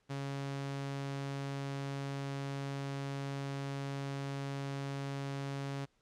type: tone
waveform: sawtooth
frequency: 138.59 Hz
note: C#3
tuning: in tune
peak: -33 dBFS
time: 0.09-5.86 s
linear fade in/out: 20 ms
effects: pink hiss -75 dBFS RMS until 6.01 s + low-pass 7000 Hz 12 dB/octave